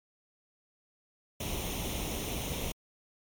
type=noise with comb filter; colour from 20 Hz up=pink; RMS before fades=-35 dBFS; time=1.4-2.72 s; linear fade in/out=5 ms; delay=0.32 ms; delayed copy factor=+0.7; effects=MP3 96 kbps